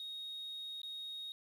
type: tone with dropouts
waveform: sine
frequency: 3745 Hz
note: A#7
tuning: 7 cents sharp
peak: -40 dBFS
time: 0-1.32 s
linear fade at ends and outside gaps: 1 ms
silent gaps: 0.817-0.832 s
effects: tanh soft clip ceiling -40 dBFS + 11-bit